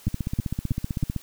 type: two click trains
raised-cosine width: 5 ms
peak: -14 / -12 dBFS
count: 18 / 4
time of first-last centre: 0.08-1.163 / 0.07-1.028 s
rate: 15.7 / 3.13 Hz
effects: white hiss -50 dBFS RMS until 1.22 s